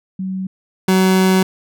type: tone pair in turn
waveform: sine / 30% pulse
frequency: 188.8 / 187.82 Hz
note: F#3 / F#3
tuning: +35 / +26 cents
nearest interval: unison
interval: 9 cents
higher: first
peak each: -20 / -8 dBFS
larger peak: second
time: 0.19-0.47 / 0.88-1.43 s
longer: second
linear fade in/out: 5 ms
effects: none